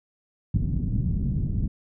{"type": "low-pass noise", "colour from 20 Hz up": "white", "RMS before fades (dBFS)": -25, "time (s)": [0.54, 1.68], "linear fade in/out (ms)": 5, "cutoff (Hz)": 180, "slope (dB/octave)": 24, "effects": []}